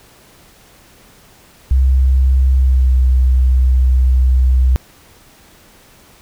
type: tone with pitch glide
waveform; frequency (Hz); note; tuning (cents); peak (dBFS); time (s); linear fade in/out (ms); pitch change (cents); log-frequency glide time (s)
sine; 65.41 to 63.77; C2 to C2; 0 to -44; -8; 1.71-4.76; 0; -44; 2.55-2.95
effects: pink hiss -46 dBFS RMS until 6.21 s